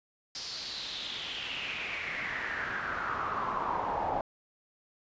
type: noise with band-pass filter sweep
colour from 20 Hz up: brown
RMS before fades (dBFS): -35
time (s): 0.35-4.21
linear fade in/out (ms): 2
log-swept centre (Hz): 5100 to 770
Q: 5
effects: resampled to 16000 Hz